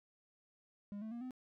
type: tone with pitch steps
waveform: triangle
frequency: 203.5 / 219.4 / 236.5 / 254.9 Hz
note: G#3 / A3 / A#3 / C4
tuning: -35 / -5 / +25 / -45 cents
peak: -40 dBFS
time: 0.92-1.308 s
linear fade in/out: 0 ms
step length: 97 ms
effects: none